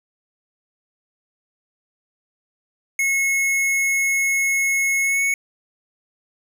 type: tone with pitch glide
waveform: square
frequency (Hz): 2180 to 2212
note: C#7 to C#7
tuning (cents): -29 to -4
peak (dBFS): -18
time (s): 2.99-5.34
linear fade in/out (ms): 2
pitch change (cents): +25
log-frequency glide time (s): 5.02-5.22
effects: none